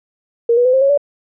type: tone with pitch steps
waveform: sine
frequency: 467.4 / 487 / 507.4 / 528.6 / 550.7 / 573.8 Hz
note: A#4 / B4 / B4 / C5 / C#5 / D5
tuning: +5 / -24 / +47 / +18 / -11 / -40 cents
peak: -9 dBFS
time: 0.49-0.976 s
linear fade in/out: 5 ms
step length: 81 ms
effects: none